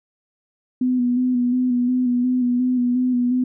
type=tone with vibrato; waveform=sine; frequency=248.7 Hz; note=B3; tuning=12 cents sharp; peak=-16 dBFS; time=0.81-3.44 s; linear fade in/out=5 ms; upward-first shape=square; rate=2.8 Hz; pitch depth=27 cents each way; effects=none